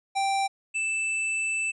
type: tone pair in turn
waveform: square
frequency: 784 / 2642 Hz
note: G5 / E7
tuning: 0 / +3 cents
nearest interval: octave + major sixth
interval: 2103 cents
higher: second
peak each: -24 / -26 dBFS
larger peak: first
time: 0.15-0.48 / 0.74-1.72 s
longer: second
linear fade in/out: 20 ms
effects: resampled to 24000 Hz